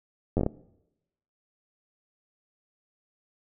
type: slowing click train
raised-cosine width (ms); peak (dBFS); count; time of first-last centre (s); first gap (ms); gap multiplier
2; -12; 6; 0.37-0.464; 10; 1.32
effects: noise-tail reverb RT60 0.9 s tail -21 dB re dry